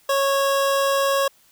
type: tone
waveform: 25% pulse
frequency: 551 Hz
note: C#5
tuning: 11 cents flat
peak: -14 dBFS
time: 0.09-1.28 s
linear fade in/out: 5 ms
effects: white hiss -57 dBFS RMS until 1.51 s